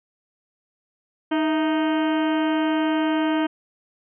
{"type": "harmonic tone with a mistuned harmonic", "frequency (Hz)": 311.1, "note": "D#4", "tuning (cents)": 0, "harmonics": [1, 2, 3, 4, 5, 6, 7, 8, 9, 10], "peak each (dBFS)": [-20, -28, -29, -35, -33, -39, -40, -42, -41, -38], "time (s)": [1.31, 3.47], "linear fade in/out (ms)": 10, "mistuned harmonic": 2, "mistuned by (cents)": 75, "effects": []}